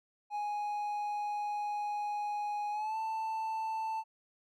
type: tone with pitch glide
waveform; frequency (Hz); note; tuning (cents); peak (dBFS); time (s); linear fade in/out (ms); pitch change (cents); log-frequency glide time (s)
triangle; 830.6 to 885.1; G#5 to A5; 0 to +10; -31; 0.3-4.04; 50; +110; 2.71-2.97
effects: none